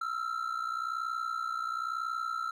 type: ring-modulated tone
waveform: triangle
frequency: 1338 Hz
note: E6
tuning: 25 cents sharp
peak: -27 dBFS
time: 0.01-2.51 s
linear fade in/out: 5 ms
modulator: 30.5 Hz
effects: none